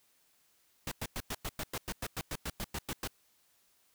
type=noise bursts; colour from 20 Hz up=pink; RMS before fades=-37 dBFS; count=16; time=0.87-3.075 s; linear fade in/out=2 ms; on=45 ms; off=99 ms; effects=white hiss -70 dBFS RMS until 3.94 s

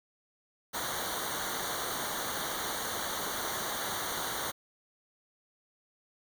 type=noise with comb filter; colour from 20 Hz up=pink; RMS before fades=-35 dBFS; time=0.73-4.52 s; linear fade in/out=20 ms; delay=0.39 ms; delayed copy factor=-0.9; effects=none

